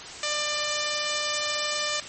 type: tone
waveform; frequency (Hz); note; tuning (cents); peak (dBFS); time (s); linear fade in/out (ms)
5% pulse; 596; D5; +25; -14; 0.23-2; 2
effects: white hiss -39 dBFS RMS until 2.08 s + MP3 32 kbps